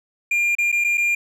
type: tone with dropouts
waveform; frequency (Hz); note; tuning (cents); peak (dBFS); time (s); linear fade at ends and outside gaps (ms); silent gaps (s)
triangle; 2400; D7; +37; -15; 0.31-1.15; 5; 0.552-0.584 / 0.718-0.725 / 0.841-0.845 / 0.974-0.978
effects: none